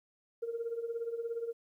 sine tone with tremolo, 464 Hz, A#4, 8 cents flat, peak -30 dBFS, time 0.42-1.53 s, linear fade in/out 10 ms, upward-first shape triangle, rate 17 Hz, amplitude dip 80%, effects tanh soft clip ceiling -28 dBFS + 12-bit

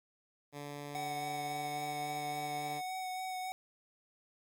10% pulse tone with pitch glide, 144.7 to 146.8 Hz, D3 to D3, -25 to 0 cents, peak -34 dBFS, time 0.52-2.82 s, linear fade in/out 50 ms, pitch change +25 cents, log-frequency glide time 1.44-1.82 s
square tone with vibrato, 745 Hz, F#5, 12 cents sharp, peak -38 dBFS, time 0.95-3.52 s, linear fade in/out 0 ms, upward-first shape sine, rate 3.6 Hz, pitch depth 15 cents each way
effects 12-bit

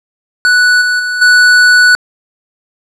square tone with level steps, 1480 Hz, F#6, in tune, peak -6 / -10 / -14 / -4 dBFS, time 0.45-1.95 s, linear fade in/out 0 ms, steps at 0.81 / 0.99 / 1.21 s, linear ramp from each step 10 ms, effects low-pass 7000 Hz 12 dB/octave

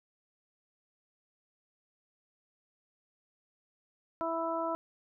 harmonic tone, 329.6 Hz, E4, in tune, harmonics 1 / 2 / 3 / 4, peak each -38 / -34 / -36 / -38 dBFS, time 4.21-4.75 s, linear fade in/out 0 ms, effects none

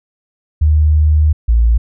sine tone pair in turn, 76.5 / 57.31 Hz, D#2 / A#1, -29 / -29 cents, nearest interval perfect fourth, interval 500 cents, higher first, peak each -7 dBFS, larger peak neither, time 0.61-1.33 / 1.48-1.78 s, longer first, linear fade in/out 10 ms, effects none

